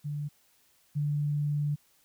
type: tone pair in turn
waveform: sine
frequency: 146.83 / 146.83 Hz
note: D3 / D3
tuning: 0 / 0 cents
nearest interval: unison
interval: 0 cents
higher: neither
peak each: -31 / -26 dBFS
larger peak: second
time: 0.04-0.29 / 0.95-1.76 s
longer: second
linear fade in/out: 20 ms
effects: white hiss -66 dBFS RMS until 2.04 s